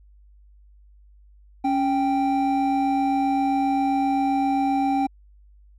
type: tone pair together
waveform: triangle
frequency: 277.2 / 784 Hz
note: C#4 / G5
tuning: 0 / 0 cents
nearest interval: octave + tritone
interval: 1800 cents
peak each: -20 dBFS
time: 1.64-5.07 s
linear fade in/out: 10 ms
effects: added 50 Hz sine -49 dBFS peak until 5.78 s